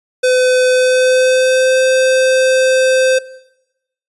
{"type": "tone with pitch glide", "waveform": "square", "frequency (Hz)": [507, 519.2], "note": ["B4", "C5"], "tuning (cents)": [45, -13], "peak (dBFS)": -10, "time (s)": [0.23, 3.19], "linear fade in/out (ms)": 10, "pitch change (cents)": 42, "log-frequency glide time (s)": [0.69, 1.82], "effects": ["noise-tail reverb RT60 0.9 s tail -19 dB re dry", "resampled to 24000 Hz"]}